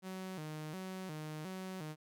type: tone with vibrato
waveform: sawtooth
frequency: 170 Hz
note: F3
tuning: 46 cents flat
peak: -38 dBFS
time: 0.02-1.96 s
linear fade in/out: 50 ms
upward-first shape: square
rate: 1.4 Hz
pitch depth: 170 cents each way
effects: none